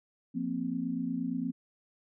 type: chord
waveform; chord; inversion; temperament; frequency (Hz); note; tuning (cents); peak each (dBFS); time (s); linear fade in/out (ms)
sine; F suspended fourth; none; equal; 174.61 / 233.1 / 261.6; F3 / Bb3 / C4; 0 / 0 / 0; -37 / -35 / -33; 0.34-1.52; 20
effects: none